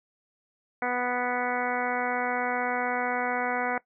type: harmonic tone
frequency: 246.9 Hz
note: B3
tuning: in tune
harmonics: 1 / 2 / 3 / 4 / 5 / 6 / 7 / 8 / 9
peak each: -36 / -33 / -30 / -36 / -38 / -33 / -39 / -36 / -38 dBFS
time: 0.82-3.78 s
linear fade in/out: 2 ms
effects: noise-tail reverb RT60 0.1 s tail -19 dB re dry